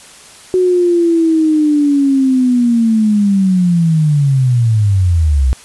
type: linear sweep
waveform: sine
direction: down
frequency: 370.6 to 61.4 Hz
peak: -8 dBFS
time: 0.54-5.53 s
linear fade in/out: 0 ms
effects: white hiss -38 dBFS RMS until 5.64 s + resampled to 24000 Hz